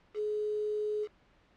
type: tone with quantisation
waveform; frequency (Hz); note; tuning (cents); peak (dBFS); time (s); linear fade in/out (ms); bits
sine; 422.5; G#4; +30; -30; 0.14-1.08; 50; 8
effects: pink hiss -65 dBFS RMS until 1.56 s + low-pass 3000 Hz 12 dB/octave